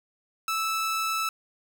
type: tone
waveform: sawtooth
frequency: 1313 Hz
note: E6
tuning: 7 cents flat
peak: -22 dBFS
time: 0.48-1.29 s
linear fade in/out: 2 ms
effects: none